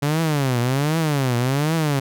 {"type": "tone with vibrato", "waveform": "sawtooth", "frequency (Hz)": 140, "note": "C#3", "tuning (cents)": 18, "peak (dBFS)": -14, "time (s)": [0.02, 2], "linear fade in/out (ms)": 10, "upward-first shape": "triangle", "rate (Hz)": 1.3, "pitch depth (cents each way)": 300, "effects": []}